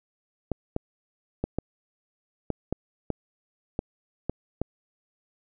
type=clicks; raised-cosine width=2 ms; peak=-13 dBFS; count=10; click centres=0.517 / 0.764 / 1.44 / 1.586 / 2.503 / 2.726 / 3.103 / 3.791 / 4.296 / 4.616 s; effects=none